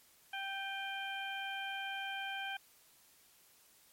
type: harmonic tone with a mistuned harmonic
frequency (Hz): 782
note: G5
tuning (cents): -4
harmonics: 1 / 2 / 3 / 4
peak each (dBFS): -43 / -42 / -45 / -45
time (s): 0.33-2.57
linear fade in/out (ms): 5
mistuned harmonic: 3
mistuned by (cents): +42
effects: white hiss -65 dBFS RMS until 3.92 s + MP3 64 kbps